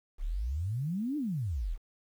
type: exponential two-way sweep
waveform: sine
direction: up then down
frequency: 31.09 to 311.1 to 31.09 Hz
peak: -30 dBFS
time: 0.18-1.78 s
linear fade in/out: 50 ms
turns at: 1.17 s
effects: 10-bit